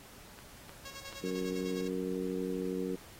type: clicks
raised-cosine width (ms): 0.3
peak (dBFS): -34 / -33 / -30 / -39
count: 4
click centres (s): 0.389 / 0.694 / 1.127 / 1.313
type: tone with tremolo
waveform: 5% pulse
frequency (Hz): 548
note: C#5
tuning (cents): -20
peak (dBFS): -33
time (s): 0.85-1.88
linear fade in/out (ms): 5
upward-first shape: square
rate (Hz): 9.9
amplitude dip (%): 55
type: harmonic tone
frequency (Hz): 92.7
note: F#2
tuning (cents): +4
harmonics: 2 / 3 / 4 / 5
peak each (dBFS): -38 / -38 / -38 / -38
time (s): 1.23-2.96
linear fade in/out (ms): 10
effects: pink hiss -54 dBFS RMS until 3.19 s + AAC 48 kbps